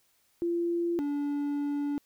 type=tone pair in turn; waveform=sine / triangle; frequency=342.5 / 288 Hz; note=F4 / D4; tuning=-34 / -34 cents; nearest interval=minor third; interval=300 cents; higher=first; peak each=-26 dBFS; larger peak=neither; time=0.42-0.99 / 0.99-1.98 s; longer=second; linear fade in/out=0 ms; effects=white hiss -69 dBFS RMS until 2.05 s